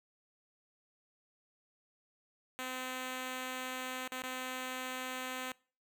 5% pulse tone with dropouts, 256.6 Hz, C4, 34 cents flat, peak -27 dBFS, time 2.59-5.52 s, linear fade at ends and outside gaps 0 ms, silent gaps 4.076-4.12 / 4.22-4.235 s, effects noise-tail reverb RT60 0.4 s tail -24 dB re dry

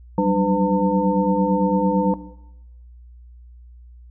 sine tone cluster, 185.5 / 194.4 / 298.3 / 503 / 904 Hz, F#3 / G3 / D4 / B4 / A5, +5 / -14 / +27 / +32 / +47 cents, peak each -22 dBFS, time 0.18-2.14 s, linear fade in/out 2 ms, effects noise-tail reverb RT60 0.9 s tail -17 dB re dry + added 60 Hz sine -41 dBFS peak until 4.1 s

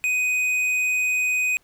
sine tone with tanh clipping, 2499 Hz, D#7, 7 cents sharp, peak -21 dBFS, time 0.04-1.57 s, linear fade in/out 0 ms, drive 9 dB, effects pink hiss -63 dBFS RMS until 1.63 s

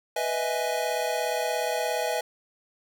square chord, E major seventh, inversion second, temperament equal, 493.9 / 622.3 / 659.3 / 830.6 Hz, B4 / D#5 / E5 / G#5, 0 / 0 / 0 / 0 cents, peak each -32 dBFS, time 0.16-2.21 s, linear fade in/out 5 ms, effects none

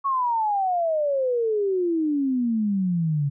sine exponential sweep, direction down, 1119 to 138.59 Hz, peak -20 dBFS, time 0.04-3.3 s, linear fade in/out 20 ms, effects none

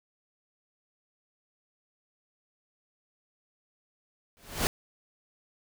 pink noise with exponential growth, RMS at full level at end -23 dBFS, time 4.37-4.67 s, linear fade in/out 0 ms, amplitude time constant 64 ms, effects none

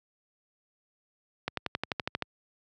accelerating click train, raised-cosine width 0.3 ms, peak -13 dBFS, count 10, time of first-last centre 1.48-2.223 s, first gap 93 ms, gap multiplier 0.97, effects high-pass 80 Hz 12 dB/octave

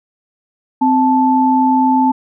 sine tone pair together, 259.5 / 875.9 Hz, C4 / A5, -14 / -8 cents, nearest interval octave + major sixth, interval 2106 cents, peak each -12 dBFS, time 0.81-2.12 s, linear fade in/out 10 ms, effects none

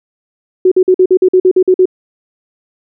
sine tone bursts, 370 Hz, F#4, in tune, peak -4 dBFS, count 11, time 0.65-1.856 s, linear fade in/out 5 ms, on 66 ms, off 48 ms, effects none

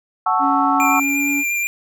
sine chord, F# minor seventh, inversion none, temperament equal, 740 / 880 / 1108.7 / 1318.5 Hz, F#5 / A5 / C#6 / E6, 0 / 0 / 0 / 0 cents, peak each -20 dBFS, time 0.26-1 s, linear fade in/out 5 ms
triangle tone with pitch glide, 278.1 to 283.3 Hz, C#4 to C#4, +6 to +38 cents, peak -18 dBFS, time 0.39-1.44 s, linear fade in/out 50 ms, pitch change +32 cents, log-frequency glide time 1.01-1.23 s
square tone with vibrato, 2384 Hz, D7, 25 cents sharp, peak -19 dBFS, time 0.8-1.67 s, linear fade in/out 0 ms, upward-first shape sine, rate 8.5 Hz, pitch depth 12 cents each way
effects none

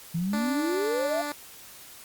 sine exponential sweep, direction up, 160 to 698.5 Hz, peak -25 dBFS, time 0.14-1.22 s, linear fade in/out 10 ms
10% pulse tone, 292.6 Hz, D4, 6 cents flat, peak -22 dBFS, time 0.33-1.32 s, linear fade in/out 2 ms
effects white hiss -47 dBFS RMS until 2.04 s + Opus 48 kbps

